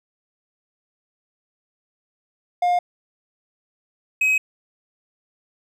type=tone pair in turn; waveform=triangle; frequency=710 / 2539 Hz; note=F5 / D#7; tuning=+28 / +34 cents; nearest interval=octave + minor seventh; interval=2206 cents; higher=second; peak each=-14 dBFS; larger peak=neither; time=2.62-2.79 / 4.21-4.38 s; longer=neither; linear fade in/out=5 ms; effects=none